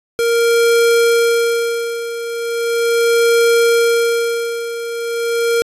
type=tone with tremolo; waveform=square; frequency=466.2 Hz; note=A#4; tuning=in tune; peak=-10 dBFS; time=0.19-5.62 s; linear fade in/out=0 ms; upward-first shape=sine; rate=0.38 Hz; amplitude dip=75%; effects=resampled to 32000 Hz